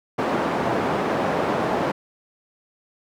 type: band-pass noise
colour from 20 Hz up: white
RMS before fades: -23 dBFS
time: 0.18-1.92 s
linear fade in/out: 10 ms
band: 160 to 790 Hz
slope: 12 dB/octave
effects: none